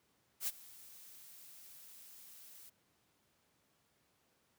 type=noise with ADSR envelope; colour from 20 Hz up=blue; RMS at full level=-35 dBFS; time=0.4-2.7 s; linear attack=77 ms; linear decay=31 ms; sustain=-21 dB; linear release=14 ms; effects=pink hiss -75 dBFS RMS until 4.58 s + high-pass 100 Hz 12 dB/octave